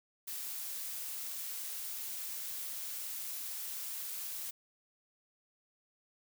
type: noise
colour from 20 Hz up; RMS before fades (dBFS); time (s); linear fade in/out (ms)
blue; -41; 0.27-4.51; 10
effects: none